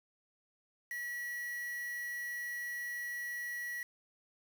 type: tone with quantisation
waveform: triangle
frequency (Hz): 1931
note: B6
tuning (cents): -39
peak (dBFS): -36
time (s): 0.91-3.83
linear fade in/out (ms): 2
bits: 8
effects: none